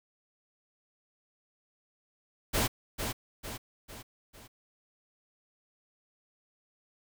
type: noise with echo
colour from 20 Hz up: pink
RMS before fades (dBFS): -28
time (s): 2.53-2.68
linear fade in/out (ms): 20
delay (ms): 450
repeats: 4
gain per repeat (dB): -6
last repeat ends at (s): 4.48
effects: none